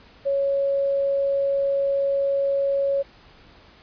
sine tone, 554.4 Hz, C#5, in tune, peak -19 dBFS, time 0.25-3.03 s, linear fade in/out 20 ms, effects pink hiss -51 dBFS RMS until 3.82 s + resampled to 11025 Hz

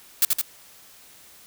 blue noise with echo, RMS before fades -17 dBFS, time 0.22-0.25 s, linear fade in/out 2 ms, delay 82 ms, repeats 2, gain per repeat -3 dB, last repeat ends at 0.414 s, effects white hiss -50 dBFS RMS until 1.46 s

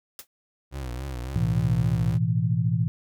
white noise with exponential decay, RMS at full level -34 dBFS, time 0.19-0.27 s, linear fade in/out 1 ms, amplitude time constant 16 ms
30% pulse tone with vibrato, 64.3 Hz, C2, 30 cents flat, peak -28 dBFS, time 0.71-2.19 s, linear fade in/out 50 ms, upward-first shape triangle, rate 3.6 Hz, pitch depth 150 cents each way
sine chord, A suspended second, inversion none, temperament just, 110 / 123.75 / 165 Hz, A2 / B2 / E3, 0 / +4 / +2 cents, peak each -25 dBFS, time 1.36-2.88 s, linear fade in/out 0 ms
effects none

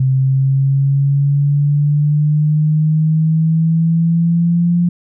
sine exponential sweep, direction up, 131.3 to 174.61 Hz, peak -10 dBFS, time 0-4.89 s, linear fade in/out 5 ms, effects none

